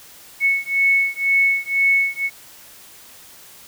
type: beating tone pair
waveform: sine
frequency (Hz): 2205 / 2207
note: C#7 / C#7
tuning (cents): -10 / -8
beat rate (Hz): 2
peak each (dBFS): -18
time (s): 0.4-2.3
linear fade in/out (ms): 50
effects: white hiss -44 dBFS RMS until 3.67 s